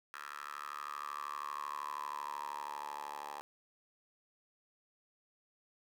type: tone with high-pass filter sweep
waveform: 10% pulse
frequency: 72.8 Hz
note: D2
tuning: 15 cents flat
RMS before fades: -43 dBFS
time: 0.14-3.41 s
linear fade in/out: 0 ms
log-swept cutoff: 1400 to 800 Hz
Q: 9
effects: none